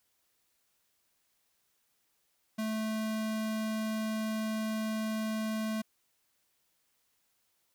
square tone, 218.4 Hz, A3, 13 cents flat, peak -32 dBFS, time 2.58-5.82 s, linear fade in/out 10 ms, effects white hiss -75 dBFS RMS until 7.74 s

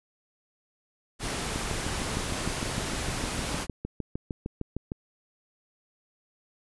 pink noise, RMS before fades -32 dBFS, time 1.19-3.67 s, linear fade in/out 50 ms
click train, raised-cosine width 3 ms, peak -19 dBFS, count 23, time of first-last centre 1.56-4.919 s, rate 6.55 Hz
effects resampled to 24000 Hz

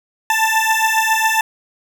20% pulse beating tone pair, 881 / 888.3 Hz, A5 / A5, +2 / +16 cents, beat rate 7.3 Hz, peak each -12 dBFS, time 0.3-1.41 s, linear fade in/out 2 ms, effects none

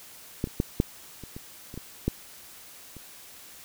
clicks, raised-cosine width 3 ms, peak -13 / -28 / -10 / -7 / -27 / -25 / -27 / -23 / -11 / -30 dBFS, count 10, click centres 0.441 / 0.473 / 0.601 / 0.801 / 1.237 / 1.365 / 1.741 / 1.776 / 2.08 / 2.967 s, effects white hiss -48 dBFS RMS until 3.64 s

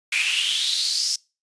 pink noise with high-pass filter sweep, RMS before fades -23 dBFS, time 0.12-1.16 s, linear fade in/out 5 ms, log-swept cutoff 2300 to 5500 Hz, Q 6.9, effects noise-tail reverb RT60 0.3 s tail -25 dB re dry + resampled to 22050 Hz

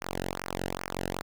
sawtooth tone with flanger, 45.42 Hz, F#1, 31 cents flat, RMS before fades -35 dBFS, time 0.01-1.22 s, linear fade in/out 10 ms, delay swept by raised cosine 0.25 to 0.9 ms, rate 2.4 Hz, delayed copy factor -1, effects none

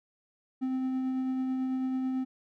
triangle tone with tremolo, 259.9 Hz, C4, 11 cents flat, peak -25 dBFS, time 0.61-2.25 s, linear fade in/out 20 ms, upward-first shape triangle, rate 9.1 Hz, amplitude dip 25%, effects none

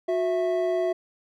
triangle tone pair together, 364.5 / 659.3 Hz, F#4 / E5, -26 / 0 cents, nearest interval minor seventh, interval 1026 cents, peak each -23 dBFS, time 0.08-0.93 s, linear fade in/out 10 ms, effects none

